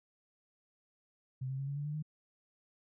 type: tone with pitch steps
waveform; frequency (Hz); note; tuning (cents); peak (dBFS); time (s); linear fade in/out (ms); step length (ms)
sine; 130 / 133.58 / 137.25 / 141.03 / 144.91 / 148.9 / 153; C3 / C3 / C#3 / C#3 / D3 / D3 / D#3; -11 / +36 / -17 / +30 / -23 / +24 / -29; -35; 1.41-2.026; 10; 88
effects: none